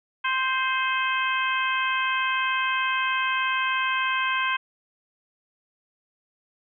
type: harmonic tone with a mistuned harmonic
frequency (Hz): 523.3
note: C5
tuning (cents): 0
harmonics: 2 / 3 / 4 / 5 / 6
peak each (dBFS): -26 / -27 / -32 / -29 / -33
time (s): 0.24-4.57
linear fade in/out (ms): 10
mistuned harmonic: 5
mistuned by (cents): -29
effects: none